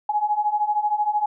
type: beating tone pair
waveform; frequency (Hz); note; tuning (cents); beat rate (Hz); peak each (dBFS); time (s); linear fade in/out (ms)
sine; 830.6 / 843.6; G#5 / G#5; 0 / +27; 13; -24 / -21; 0.09-1.26; 5
effects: none